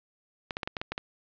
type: clicks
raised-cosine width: 0.3 ms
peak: -16 dBFS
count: 8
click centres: 0.508 / 0.569 / 0.632 / 0.675 / 0.768 / 0.815 / 0.92 / 0.979 s
effects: resampled to 11025 Hz + 7-bit